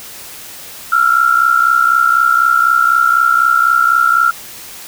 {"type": "tone pair together", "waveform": "sine", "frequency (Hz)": [1336, 1400], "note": ["E6", "F6"], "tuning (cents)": [23, 4], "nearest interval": "minor second", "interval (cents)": 81, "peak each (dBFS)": -11, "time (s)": [0.92, 4.31], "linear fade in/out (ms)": 5, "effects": ["white hiss -32 dBFS RMS until 4.87 s"]}